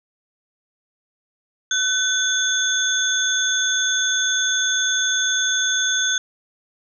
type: tone cluster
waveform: sine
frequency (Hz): 1512 / 3470 / 6420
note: F#6 / A7 / G8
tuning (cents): +37 / -25 / +40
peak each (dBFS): -22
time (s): 1.71-6.18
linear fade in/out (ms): 2
effects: none